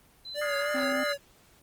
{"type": "tone with tremolo", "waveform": "sine", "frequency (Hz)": 4040, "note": "B7", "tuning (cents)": 39, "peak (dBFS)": -36, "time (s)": [0.25, 1.14], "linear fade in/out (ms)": 2, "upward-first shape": "sine", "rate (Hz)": 3.8, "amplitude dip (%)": 95}
{"type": "tone with vibrato", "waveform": "square", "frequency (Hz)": 578, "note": "D5", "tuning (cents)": -28, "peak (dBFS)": -30, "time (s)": [0.34, 1.18], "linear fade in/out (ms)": 50, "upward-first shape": "triangle", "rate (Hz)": 3.3, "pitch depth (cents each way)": 54}
{"type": "chord", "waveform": "sine", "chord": "F minor seventh", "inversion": "third", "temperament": "equal with one note detuned", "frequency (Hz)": [1244.5, 1425.4, 1661.2, 2093], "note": ["Eb6", "F6", "Ab6", "C7"], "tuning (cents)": [0, 35, 0, 0], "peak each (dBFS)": -36, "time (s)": [0.41, 1.13], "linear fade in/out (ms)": 10}
{"type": "harmonic tone", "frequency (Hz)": 261.6, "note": "C4", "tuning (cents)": 0, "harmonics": [1, 3, 5], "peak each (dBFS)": [-31, -41, -45], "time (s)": [0.74, 1.04], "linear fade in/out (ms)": 10}
{"effects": ["pink hiss -60 dBFS RMS until 1.62 s", "Opus 24 kbps"]}